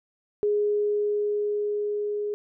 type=tone with level ramp; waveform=sine; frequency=415.3 Hz; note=G#4; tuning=in tune; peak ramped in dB=-20 to -26 dBFS; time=0.43-2.34 s; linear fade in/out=0 ms; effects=none